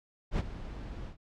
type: noise with ADSR envelope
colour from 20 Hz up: brown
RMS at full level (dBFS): -26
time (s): 0.31-1.17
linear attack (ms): 77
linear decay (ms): 30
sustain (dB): -15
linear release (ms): 100
effects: low-pass 5000 Hz 12 dB/octave